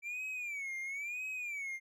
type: tone with vibrato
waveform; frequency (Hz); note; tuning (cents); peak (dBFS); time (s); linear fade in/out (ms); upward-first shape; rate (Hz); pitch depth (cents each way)
triangle; 2319; D7; -22; -36; 0.02-1.8; 50; sine; 0.99; 160
effects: none